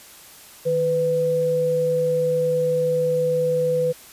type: tone pair together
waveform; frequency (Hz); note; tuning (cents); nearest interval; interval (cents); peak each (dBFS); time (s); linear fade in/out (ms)
sine; 156.59 / 499; D#3 / B4; +11 / +18; octave + minor sixth; 2007; -28 / -18; 0.65-3.93; 20
effects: white hiss -45 dBFS RMS until 4.12 s + resampled to 32000 Hz